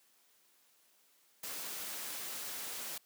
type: noise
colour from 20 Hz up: white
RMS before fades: -42 dBFS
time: 1.43-2.98 s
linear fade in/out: 5 ms
effects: white hiss -69 dBFS RMS until 3.05 s + high-pass 200 Hz 12 dB/octave